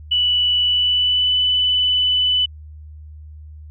sine tone with pitch glide, 2960 to 2993 Hz, F#7 to F#7, 0 to +19 cents, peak -14 dBFS, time 0.11-2.46 s, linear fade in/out 10 ms, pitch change +19 cents, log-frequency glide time 0.64-1.32 s, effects added 76 Hz sine -35 dBFS peak until 3.7 s

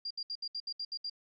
sine tone bursts, 4783 Hz, D8, 31 cents sharp, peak -35 dBFS, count 9, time 0.05-1.098 s, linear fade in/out 5 ms, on 56 ms, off 68 ms, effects none

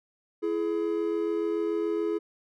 triangle tone pair together, 334.7 / 421.7 Hz, E4 / G#4, +26 / +26 cents, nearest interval major third, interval 400 cents, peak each -27 / -26 dBFS, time 0.42-2.19 s, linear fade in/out 20 ms, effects none

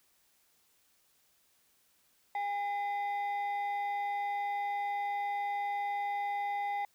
sine tone pair together, 812 / 2030 Hz, G#5 / B6, -39 / +47 cents, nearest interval octave + major third, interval 1586 cents, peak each -30 / -39 dBFS, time 2.35-6.85 s, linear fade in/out 2 ms, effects tanh soft clip ceiling -29 dBFS + white hiss -70 dBFS RMS until 6.94 s

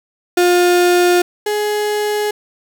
35% pulse tone pair in turn, 354.5 / 419 Hz, F4 / G#4, +26 / +15 cents, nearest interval minor third, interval 289 cents, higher second, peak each -8 / -14 dBFS, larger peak first, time 0.37-1.22 / 1.46-2.31 s, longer neither, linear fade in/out 5 ms, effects none

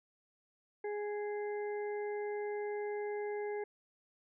harmonic tone, 415.3 Hz, G#4, in tune, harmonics 1 / 2 / 4 / 5, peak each -36 / -45 / -52 / -51 dBFS, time 0.84-3.64 s, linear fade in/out 5 ms, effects none

